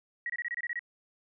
sine tone bursts, 1908 Hz, A#6, 40 cents sharp, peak -31 dBFS, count 9, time 0.26-0.793 s, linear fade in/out 2 ms, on 37 ms, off 25 ms, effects none

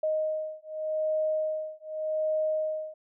sine beating tone pair, 622.3 / 623.15 Hz, D#5 / D#5, 0 / +2 cents, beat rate 0.85 Hz, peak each -30 dBFS, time 0.03-2.94 s, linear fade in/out 5 ms, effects none

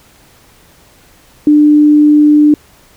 sine tone, 298.1 Hz, D4, 26 cents sharp, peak -3 dBFS, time 1.47-2.54 s, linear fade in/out 2 ms, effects pink hiss -45 dBFS RMS until 2.96 s

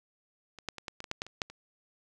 clicks, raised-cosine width 0.2 ms, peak -29 / -16 / -24 / -20 / -23 / -25 / -15 / -16 / -29 / -13 / -30 dBFS, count 11, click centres 0.587 / 0.687 / 0.783 / 0.882 / 1.004 / 1.042 / 1.114 / 1.219 / 1.266 / 1.418 / 1.5 s, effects none

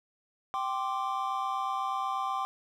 triangle chord, G suspended fourth, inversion none, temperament equal with one note detuned, 779.5 / 1046.5 / 1174.7 Hz, G5 / C6 / D6, -10 / 0 / 0 cents, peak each -32 dBFS, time 0.54-2.45 s, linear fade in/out 0 ms, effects none

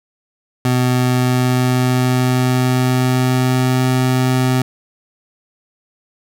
25% pulse tone with pitch glide, 125.7 to 128.27 Hz, B2 to C3, +31 to -34 cents, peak -9 dBFS, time 0.65-4.62 s, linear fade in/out 2 ms, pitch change +35 cents, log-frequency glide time 0.92-3.88 s, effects none

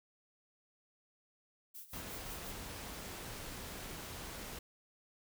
violet noise with tremolo, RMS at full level -48 dBFS, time 1.74-2.52 s, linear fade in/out 10 ms, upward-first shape sine, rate 5.6 Hz, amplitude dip 80%
pink noise, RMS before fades -46 dBFS, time 1.93-4.59 s, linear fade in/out 5 ms
effects none

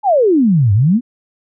sine exponential two-way sweep, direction down then up, 880 to 95.4 to 260.8 Hz, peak -8 dBFS, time 0.03-1.01 s, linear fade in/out 50 ms, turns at 0.73 s, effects none

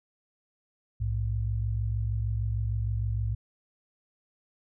sine tone pair together, 60.81 / 107.3 Hz, B1 / A2, -26 / -43 cents, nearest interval minor seventh, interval 983 cents, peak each -30 / -28 dBFS, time 1-3.35 s, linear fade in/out 10 ms, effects none

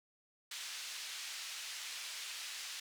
pink band-pass noise, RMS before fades -45 dBFS, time 0.51-2.8 s, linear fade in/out 5 ms, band 2500 to 7100 Hz, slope 12 dB/octave, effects none

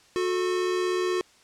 square tone pair together, 363.6 / 440 Hz, F#4 / A4, -30 / 0 cents, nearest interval minor third, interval 330 cents, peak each -25 / -33 dBFS, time 0.16-1.21 s, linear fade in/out 0 ms, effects white hiss -57 dBFS RMS until 1.43 s + low-pass 7000 Hz 12 dB/octave

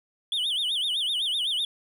triangle tone with vibrato, 3290 Hz, G#7, 17 cents flat, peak -23 dBFS, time 0.32-1.65 s, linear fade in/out 2 ms, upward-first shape sine, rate 7.9 Hz, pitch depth 210 cents each way, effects none

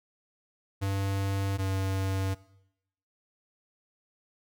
square tone pair in turn, 98 / 96.04 Hz, G2 / G2, 0 / -35 cents, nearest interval unison, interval 35 cents, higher first, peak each -28 dBFS, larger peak neither, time 0.81-1.58 / 1.58-2.35 s, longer neither, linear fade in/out 20 ms, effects noise-tail reverb RT60 0.8 s tail -20 dB re dry

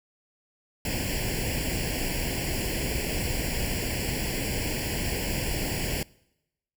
pink noise with comb filter, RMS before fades -29 dBFS, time 0.85-6.03 s, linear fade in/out 2 ms, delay 0.4 ms, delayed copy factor +1, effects noise-tail reverb RT60 0.9 s tail -24 dB re dry

